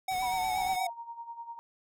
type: tone with vibrato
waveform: square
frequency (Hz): 746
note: F#5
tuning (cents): +14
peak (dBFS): -30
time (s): 0.08-0.87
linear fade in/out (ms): 5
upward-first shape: sine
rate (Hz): 8.4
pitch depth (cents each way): 34
type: noise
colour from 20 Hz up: pink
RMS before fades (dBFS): -48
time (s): 0.11-0.76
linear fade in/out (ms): 0
type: linear sweep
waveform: sine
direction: down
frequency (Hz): 987.8 to 684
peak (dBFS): -34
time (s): 0.22-0.9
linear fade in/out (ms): 10
type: tone with tremolo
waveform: sine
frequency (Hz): 932.3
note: A#5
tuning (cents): 0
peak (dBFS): -37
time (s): 0.58-1.59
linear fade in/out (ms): 0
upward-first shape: sine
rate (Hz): 10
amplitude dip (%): 70
effects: none